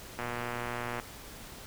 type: click train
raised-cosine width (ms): 0.5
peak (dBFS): -20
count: 98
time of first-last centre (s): 0.19-0.998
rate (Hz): 120
effects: pink hiss -47 dBFS RMS until 1.66 s